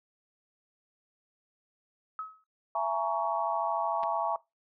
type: tone with exponential decay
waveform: sine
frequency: 1281 Hz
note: E6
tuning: 50 cents flat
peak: -31 dBFS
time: 2.19-2.44 s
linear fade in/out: 1 ms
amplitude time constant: 54 ms
type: chord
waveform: sine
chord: A# half-diminished seventh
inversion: second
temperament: just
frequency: 671.3 / 839.1 / 932.3 / 1118.8 Hz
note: E5 / G#5 / A#5 / C#6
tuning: +31 / +18 / 0 / +16 cents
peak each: -33 dBFS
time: 2.75-4.36 s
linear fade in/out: 2 ms
type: clicks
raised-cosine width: 0.3 ms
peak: -29 dBFS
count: 2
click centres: 4.032 / 4.037 s
effects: noise-tail reverb RT60 0.2 s tail -20 dB re dry